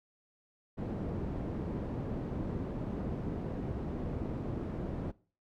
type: low-pass noise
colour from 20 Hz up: white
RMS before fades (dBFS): -37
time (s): 0.77-5.12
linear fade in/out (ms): 20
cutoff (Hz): 290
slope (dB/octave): 12
effects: noise-tail reverb RT60 0.4 s tail -21 dB re dry